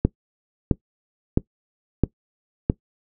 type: click train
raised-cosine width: 3 ms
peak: -3 dBFS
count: 5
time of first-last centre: 0.05-2.699 s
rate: 1.51 Hz
effects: noise-tail reverb RT60 0.1 s tail -20 dB re dry